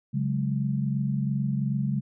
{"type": "chord", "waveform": "sine", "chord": "C# suspended fourth", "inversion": "none", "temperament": "equal", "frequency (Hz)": [138.59, 185, 207.7], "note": ["C#3", "F#3", "G#3"], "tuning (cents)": [0, 0, 0], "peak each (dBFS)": [-26, -32, -29], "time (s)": [0.13, 2.01], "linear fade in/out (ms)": 20, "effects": []}